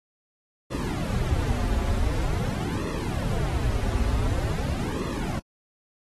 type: noise with flanger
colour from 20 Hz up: brown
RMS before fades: -26 dBFS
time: 0.7-5.4 s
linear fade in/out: 20 ms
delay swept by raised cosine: 1.3 to 6.5 ms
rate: 0.46 Hz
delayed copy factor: -0.85
effects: AAC 32 kbps